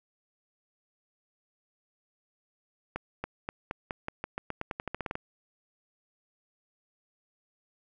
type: accelerating click train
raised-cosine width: 0.5 ms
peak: -18 dBFS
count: 18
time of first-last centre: 2.96-5.154 s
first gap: 280 ms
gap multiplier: 0.89
effects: none